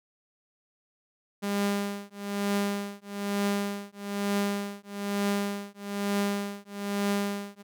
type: tone with tremolo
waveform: sawtooth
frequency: 201.7 Hz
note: G3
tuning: 50 cents sharp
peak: -20 dBFS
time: 1.42-7.63 s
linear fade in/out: 20 ms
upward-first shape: triangle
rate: 1.1 Hz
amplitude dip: 100%
effects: none